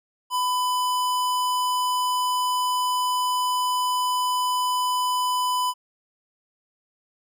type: tone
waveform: square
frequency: 1000 Hz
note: B5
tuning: 21 cents sharp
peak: -22 dBFS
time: 0.3-5.74 s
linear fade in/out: 50 ms
effects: none